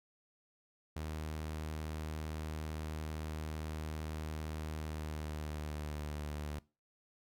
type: tone with pitch glide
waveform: sawtooth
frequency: 77.7 to 74.66 Hz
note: D#2 to D2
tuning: -2 to +29 cents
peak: -35 dBFS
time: 0.96-6.59 s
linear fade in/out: 5 ms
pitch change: -69 cents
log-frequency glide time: 4.76-6.15 s
effects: noise-tail reverb RT60 0.3 s tail -21 dB re dry